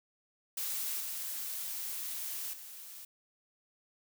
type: noise with level steps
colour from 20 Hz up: blue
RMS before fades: -36 / -39 / -48 dBFS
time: 0.57-3.05 s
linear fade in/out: 5 ms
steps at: 1 / 2.53 s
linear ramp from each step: 5 ms
effects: none